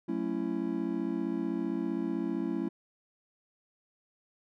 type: chord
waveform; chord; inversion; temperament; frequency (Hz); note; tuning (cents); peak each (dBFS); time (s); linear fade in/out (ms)
triangle; F# minor seventh; none; just; 185 / 222 / 277.5 / 333; F#3 / A3 / C#4 / E4; 0 / +16 / +2 / +18; -36 / -34 / -33 / -32; 0.08-2.69; 10
effects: none